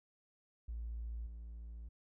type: tone with level steps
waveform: triangle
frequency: 57.1 Hz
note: A#1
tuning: 35 cents flat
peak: -36 / -43 dBFS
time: 0.68-1.89 s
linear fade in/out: 10 ms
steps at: 1.26 s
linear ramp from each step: 10 ms
effects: tanh soft clip ceiling -37 dBFS